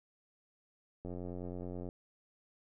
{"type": "click train", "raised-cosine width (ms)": 2, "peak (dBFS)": -30, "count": 76, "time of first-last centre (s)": [1.05, 1.889], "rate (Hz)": 89.4, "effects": []}